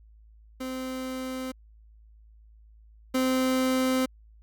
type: tone pair in turn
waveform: 30% pulse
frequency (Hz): 259.1 / 259.1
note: C4 / C4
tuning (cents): -17 / -17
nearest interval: unison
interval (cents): 0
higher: neither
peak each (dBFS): -29 / -20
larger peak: second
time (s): 0.6-1.52 / 3.14-4.06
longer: neither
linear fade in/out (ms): 10
effects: added 54 Hz sine -51 dBFS peak until 4.42 s